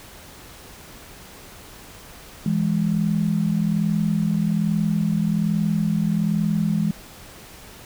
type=tone pair together; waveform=sine; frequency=165.9 / 207.1 Hz; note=E3 / G#3; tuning=+11 / -5 cents; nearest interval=major third; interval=384 cents; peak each=-21 / -21 dBFS; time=2.46-6.91 s; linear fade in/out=2 ms; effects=pink hiss -43 dBFS RMS until 7.85 s